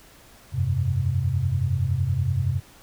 sine chord, F suspended second, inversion none, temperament equal, 87.31 / 98 / 130.81 Hz, F2 / G2 / C3, 0 / 0 / 0 cents, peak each -26 / -25 / -24 dBFS, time 0.52-2.61 s, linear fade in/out 50 ms, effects pink hiss -51 dBFS RMS until 2.82 s

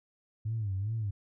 sine tone with vibrato, 103.83 Hz, G#2, in tune, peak -29 dBFS, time 0.45-1.11 s, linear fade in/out 10 ms, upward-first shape sine, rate 2.5 Hz, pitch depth 160 cents each way, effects tanh soft clip ceiling -25 dBFS

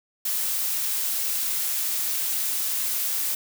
blue noise, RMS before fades -26 dBFS, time 0.25-3.35 s, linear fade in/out 5 ms, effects none

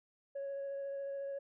sine tone with vibrato, 554.4 Hz, C#5, in tune, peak -36 dBFS, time 0.35-1.39 s, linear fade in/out 10 ms, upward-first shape sine, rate 14 Hz, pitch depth 10 cents each way, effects tanh soft clip ceiling -36 dBFS

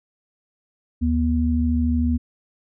sine tone pair together, 76.11 / 241.5 Hz, D#2 / B3, -38 / -39 cents, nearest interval octave + minor sixth, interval 1999 cents, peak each -20 dBFS, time 1.01-2.18 s, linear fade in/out 20 ms, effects none

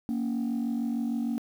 sine tone pair together, 233.1 / 279.7 Hz, A#3 / C#4, 0 / +16 cents, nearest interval minor third, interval 316 cents, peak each -26 / -30 dBFS, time 0.09-1.38 s, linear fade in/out 0 ms, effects tanh soft clip ceiling -24 dBFS + 9-bit

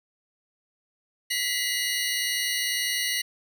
25% pulse tone cluster, 1942 / 2042 / 2882 / 4432 Hz, B6 / C7 / F#7 / C#8, -30 / -43 / -46 / -1 cents, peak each -27 dBFS, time 1.3-3.22 s, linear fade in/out 10 ms, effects none

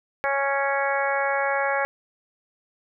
harmonic tone, 277 Hz, C#4, 1 cent flat, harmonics 2 / 3 / 4 / 5 / 6 / 7 / 8, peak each -26 / -27 / -31 / -31 / -28 / -33 / -32 dBFS, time 0.24-1.85 s, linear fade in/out 0 ms, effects none

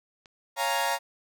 click, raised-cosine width 0.2 ms, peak -33 dBFS, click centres 0.258 s
sawtooth chord, Bb minor seventh, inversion first, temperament equal, 554.4 / 698.5 / 830.6 / 932.3 Hz, Db5 / F5 / Ab5 / Bb5, 0 / 0 / 0 / 0 cents, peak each -29 / -28 / -29 / -24 dBFS, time 0.56-0.99 s, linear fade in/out 50 ms
effects none

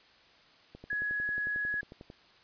click train, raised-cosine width 2 ms, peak -33 dBFS, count 16, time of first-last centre 0.75-2.101 s, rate 11.1 Hz
sine tone, 1678 Hz, G#6, 17 cents sharp, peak -30 dBFS, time 0.9-1.81 s, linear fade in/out 5 ms
effects white hiss -60 dBFS RMS until 2.43 s + resampled to 11025 Hz

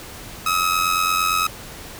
sawtooth tone with amplitude modulation, 1278 Hz, D#6, 46 cents sharp, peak -11 dBFS, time 0.46-1.47 s, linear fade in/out 5 ms, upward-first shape sine, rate 88.8 Hz, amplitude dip 65%, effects pink hiss -37 dBFS RMS until 1.99 s

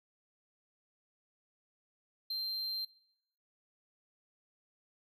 triangle tone, 4152 Hz, C8, 14 cents flat, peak -33 dBFS, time 2.3-2.85 s, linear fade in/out 5 ms, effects noise-tail reverb RT60 0.7 s tail -20 dB re dry

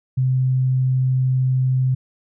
sine tone, 129.5 Hz, C3, 17 cents flat, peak -15 dBFS, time 0.17-1.95 s, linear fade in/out 10 ms, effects none

